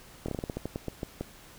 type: slowing click train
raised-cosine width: 2 ms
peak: -19 dBFS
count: 13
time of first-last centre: 0.26-1.21 s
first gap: 24 ms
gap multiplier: 1.2
effects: pink hiss -52 dBFS RMS until 1.58 s